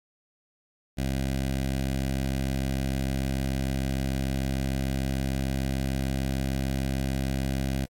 15% pulse tone with notch filter, 66.7 Hz, C2, 34 cents sharp, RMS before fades -28 dBFS, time 0.97-7.86 s, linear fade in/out 20 ms, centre 1100 Hz, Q 1.5, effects AAC 64 kbps

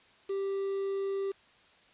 triangle tone with quantisation, 392 Hz, G4, in tune, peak -28 dBFS, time 0.29-1.32 s, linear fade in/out 10 ms, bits 8, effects white hiss -61 dBFS RMS until 1.93 s + resampled to 8000 Hz

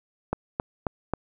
click train, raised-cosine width 1 ms, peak -11 dBFS, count 4, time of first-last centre 0.33-1.136 s, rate 3.72 Hz, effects none

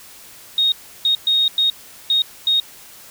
sine tone bursts at uneven times, 3729 Hz, A#7, in tune, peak -13 dBFS, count 6, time 0.58-0.72 / 1.05-1.15 / 1.27-1.48 / 1.58-1.7 / 2.1-2.22 / 2.47-2.6 s, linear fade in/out 2 ms, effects white hiss -42 dBFS RMS until 3.1 s

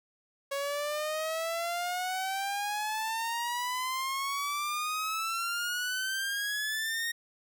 sawtooth exponential sweep, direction up, 553 to 1868 Hz, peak -27 dBFS, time 0.51-7.12 s, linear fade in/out 10 ms, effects none

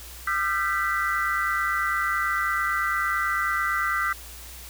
sine tone cluster, 1207 / 1356 / 1553 / 1974 Hz, D6 / E6 / G6 / B6, +47 / +49 / -17 / -1 cents, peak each -28 dBFS, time 0.27-4.13 s, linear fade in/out 5 ms, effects added 60 Hz sine -43 dBFS peak until 4.69 s + white hiss -43 dBFS RMS until 4.69 s

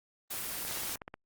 white noise, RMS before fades -37 dBFS, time 0.3-0.96 s, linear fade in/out 10 ms
click train, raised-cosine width 0.5 ms, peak -27 dBFS, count 9, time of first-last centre 0.65-1.141 s, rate 16.3 Hz
effects Opus 24 kbps

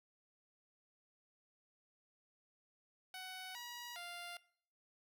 10% pulse tone with pitch steps, 747 / 962 / 698 Hz, F#5 / B5 / F5, +16 / -46 / -1 cents, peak -38 dBFS, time 3.14-4.37 s, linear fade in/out 2 ms, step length 410 ms, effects noise-tail reverb RT60 0.6 s tail -21 dB re dry

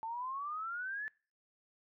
sine exponential sweep, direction up, 880 to 1760 Hz, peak -37 dBFS, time 0.03-1.08 s, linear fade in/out 0 ms, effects noise-tail reverb RT60 0.4 s tail -24 dB re dry

